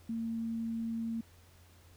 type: tone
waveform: sine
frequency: 227.7 Hz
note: A#3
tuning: 40 cents flat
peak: -33 dBFS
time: 0.09-1.21 s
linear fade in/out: 5 ms
effects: added 87 Hz sine -58 dBFS peak until 1.96 s + pink hiss -63 dBFS RMS until 1.96 s